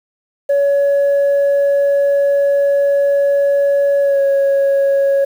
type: tone with pitch glide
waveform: sine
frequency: 563 to 553.3 Hz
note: C#5 to C#5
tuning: +27 to -3 cents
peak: -8 dBFS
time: 0.49-5.25 s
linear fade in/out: 10 ms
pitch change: -30 cents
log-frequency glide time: 4.01-4.2 s
effects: tanh soft clip ceiling -9 dBFS + 7-bit